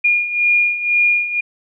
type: beating tone pair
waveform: sine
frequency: 2424 / 2426 Hz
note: D#7 / D#7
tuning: -46 / -44 cents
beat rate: 2 Hz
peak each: -19 / -14 dBFS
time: 0.04-1.41 s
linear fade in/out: 10 ms
effects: none